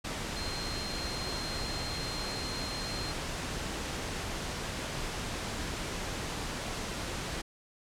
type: tone in noise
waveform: sine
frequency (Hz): 4186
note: C8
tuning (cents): 0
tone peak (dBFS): -39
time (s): 0.36-3.12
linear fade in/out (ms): 10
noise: pink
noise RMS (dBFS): -36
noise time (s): 0.04-7.42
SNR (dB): -6
effects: low-pass 8000 Hz 12 dB/octave